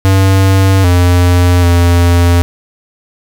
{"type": "tone with pitch steps", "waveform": "square", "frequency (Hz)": [96.2, 88.6, 86.7], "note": ["G2", "F2", "F2"], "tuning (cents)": [-32, 25, -12], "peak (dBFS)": -6, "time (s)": [0.05, 2.42], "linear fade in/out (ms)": 0, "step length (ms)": 790, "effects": []}